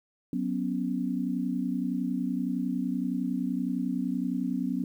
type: chord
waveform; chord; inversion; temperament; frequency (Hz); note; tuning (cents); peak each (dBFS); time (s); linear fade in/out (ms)
sine; F# suspended fourth; none; just; 185 / 246.7 / 277.5; F#3 / B3 / C#4; 0 / -2 / +2; -32 / -30 / -32; 0.33-4.84; 2
effects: 10-bit